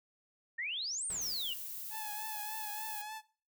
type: exponential two-way sweep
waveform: sine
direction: up then down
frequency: 1783 to 9150 to 2756 Hz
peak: -35 dBFS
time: 0.58-1.54 s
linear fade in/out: 10 ms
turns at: 1.06 s
type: noise with exponential decay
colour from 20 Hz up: pink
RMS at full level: -48 dBFS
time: 1.1-2.12 s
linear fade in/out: 1 ms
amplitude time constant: 220 ms
type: noise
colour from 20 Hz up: violet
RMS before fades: -43 dBFS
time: 1.21-3.02 s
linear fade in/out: 5 ms
type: tone with vibrato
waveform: sawtooth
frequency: 855 Hz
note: A5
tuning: 50 cents flat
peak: -38 dBFS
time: 1.9-3.22 s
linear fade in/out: 50 ms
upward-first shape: triangle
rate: 3.4 Hz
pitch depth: 53 cents each way
effects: noise-tail reverb RT60 0.4 s tail -19 dB re dry